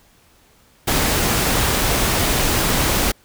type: noise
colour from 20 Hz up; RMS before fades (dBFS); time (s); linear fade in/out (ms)
pink; -18; 0.87-3.12; 10
effects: pink hiss -54 dBFS RMS until 3.24 s